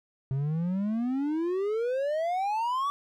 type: exponential sweep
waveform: triangle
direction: up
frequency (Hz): 130.81 to 1160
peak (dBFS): -24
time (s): 0.31-2.9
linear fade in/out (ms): 0
effects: none